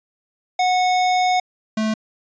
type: tone pair in turn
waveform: square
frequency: 733 / 217.9 Hz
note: F#5 / A3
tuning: -16 / -17 cents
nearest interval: octave + major sixth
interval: 2101 cents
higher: first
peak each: -16 / -19 dBFS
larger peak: first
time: 0.59-1.4 / 1.77-1.94 s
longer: first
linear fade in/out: 5 ms
effects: resampled to 16000 Hz